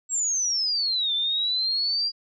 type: exponential two-way sweep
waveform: sine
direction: down then up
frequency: 7710 to 3520 to 4824 Hz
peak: -22 dBFS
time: 0.09-2.12 s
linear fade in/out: 50 ms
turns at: 1.14 s
effects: none